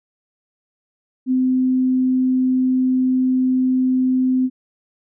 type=tone; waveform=sine; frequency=257 Hz; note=C4; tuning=31 cents flat; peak=-14 dBFS; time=1.26-4.5 s; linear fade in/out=50 ms; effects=none